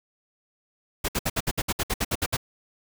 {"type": "noise bursts", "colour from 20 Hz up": "pink", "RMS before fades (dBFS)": -25, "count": 13, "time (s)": [1.04, 2.369], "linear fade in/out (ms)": 10, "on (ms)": 45, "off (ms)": 62, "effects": []}